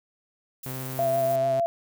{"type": "noise with tremolo", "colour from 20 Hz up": "violet", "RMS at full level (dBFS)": -38, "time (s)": [0.63, 1.36], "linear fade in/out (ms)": 5, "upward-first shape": "sine", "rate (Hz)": 18, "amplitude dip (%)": 25}
{"type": "tone", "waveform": "sawtooth", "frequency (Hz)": 130.81, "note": "C3", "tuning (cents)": 0, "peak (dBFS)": -29, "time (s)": [0.66, 1.6], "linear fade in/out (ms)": 0}
{"type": "tone with vibrato", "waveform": "sine", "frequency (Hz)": 672, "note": "E5", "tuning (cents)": 33, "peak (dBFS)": -21, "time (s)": [0.99, 1.66], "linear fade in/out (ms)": 0, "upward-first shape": "triangle", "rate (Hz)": 6.8, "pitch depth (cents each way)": 29}
{"effects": []}